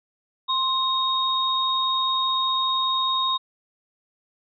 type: tone pair together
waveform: sine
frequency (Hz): 1051 / 3736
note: C6 / A#7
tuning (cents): +7 / +3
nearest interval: octave + minor seventh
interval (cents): 2196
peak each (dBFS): -23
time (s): 0.48-3.38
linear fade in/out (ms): 20
effects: none